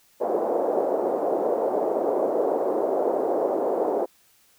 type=band-pass noise; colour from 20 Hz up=pink; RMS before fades=-24 dBFS; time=0.2-4.06 s; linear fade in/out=20 ms; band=390 to 670 Hz; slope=24 dB/octave; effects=white hiss -60 dBFS RMS until 4.58 s

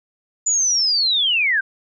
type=linear sweep; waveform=sine; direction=down; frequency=7040 to 1512 Hz; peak=-15 dBFS; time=0.46-1.61 s; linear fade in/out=10 ms; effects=none

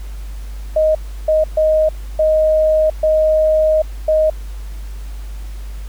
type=tone bursts at uneven times; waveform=sine; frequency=624 Hz; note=D#5; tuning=5 cents sharp; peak=-10 dBFS; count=6; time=0.76-0.95 / 1.28-1.44 / 1.57-1.89 / 2.19-2.9 / 3.03-3.82 / 4.08-4.3 s; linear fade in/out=5 ms; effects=added 50 Hz sine -25 dBFS peak until 5.88 s + pink hiss -44 dBFS RMS until 5.88 s

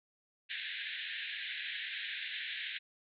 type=band-pass noise; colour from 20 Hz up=pink; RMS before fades=-41 dBFS; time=0.49-2.79 s; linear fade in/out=20 ms; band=1600 to 3900 Hz; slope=96 dB/octave; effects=none

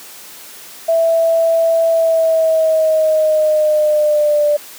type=tone with pitch glide; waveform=sine; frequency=659.3 to 590.8 Hz; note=E5 to D5; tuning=0 to +10 cents; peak=-10 dBFS; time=0.88-4.57 s; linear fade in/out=10 ms; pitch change=-190 cents; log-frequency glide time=1.9-4.46 s; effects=white hiss -36 dBFS RMS until 4.78 s + high-pass 200 Hz 12 dB/octave

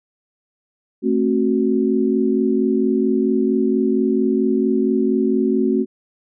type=chord; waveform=sine; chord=F# diminished; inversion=first; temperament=just; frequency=222 / 266.4 / 370 Hz; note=A3 / C4 / F#4; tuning=+16 / +31 / 0 cents; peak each=-19 dBFS; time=1.02-5.86 s; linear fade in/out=50 ms; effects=none

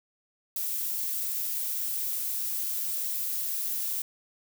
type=noise; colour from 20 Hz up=violet; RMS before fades=-31 dBFS; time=0.56-4.02 s; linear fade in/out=2 ms; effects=none

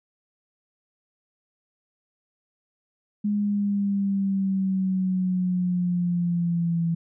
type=exponential sweep; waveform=sine; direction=down; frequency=207.7 to 166.5 Hz; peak=-21 dBFS; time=3.24-6.95 s; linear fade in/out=10 ms; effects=none

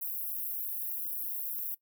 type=high-pass noise; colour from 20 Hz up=pink; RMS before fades=-36 dBFS; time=0.01-1.75 s; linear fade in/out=10 ms; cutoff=12000 Hz; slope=48 dB/octave; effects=noise-tail reverb RT60 0.1 s tail -20 dB re dry

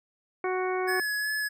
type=harmonic tone; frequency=370 Hz; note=F#4; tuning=in tune; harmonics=1 / 2 / 3 / 4 / 5 / 6; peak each=-28 / -33 / -35 / -38 / -42 / -38 dBFS; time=0.44-1 s; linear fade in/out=2 ms
type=tone with vibrato; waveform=square; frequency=1700 Hz; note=G#6; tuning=40 cents sharp; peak=-28 dBFS; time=0.87-1.49 s; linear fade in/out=20 ms; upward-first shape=sine; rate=2.7 Hz; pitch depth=16 cents each way
effects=none

